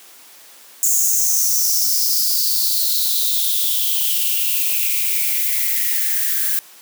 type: noise with high-pass filter sweep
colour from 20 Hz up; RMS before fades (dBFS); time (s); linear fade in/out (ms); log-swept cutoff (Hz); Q
violet; -18; 0.83-6.59; 0; 7000 to 1600; 6.9
effects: white hiss -44 dBFS RMS until 6.81 s + high-pass 300 Hz 12 dB/octave